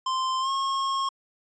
square tone with pitch glide, 1042 to 1083.1 Hz, C6 to C#6, -7 to -40 cents, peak -25 dBFS, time 0.06-1.09 s, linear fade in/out 5 ms, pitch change +67 cents, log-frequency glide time 0.4-0.5 s, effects resampled to 16000 Hz

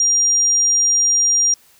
sine tone, 5700 Hz, F8, 34 cents sharp, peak -12 dBFS, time 0-1.54 s, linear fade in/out 2 ms, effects white hiss -52 dBFS RMS until 1.79 s

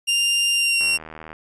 sawtooth tone with pitch glide, 2794 to 2749 Hz, F7 to F7, 0 to -28 cents, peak -14 dBFS, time 0.07-0.98 s, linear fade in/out 20 ms, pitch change -28 cents, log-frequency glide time 0.53-0.82 s
click train, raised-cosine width 0.5 ms, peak -22 dBFS, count 42, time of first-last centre 0.81-1.33 s, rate 78.9 Hz
effects resampled to 24000 Hz

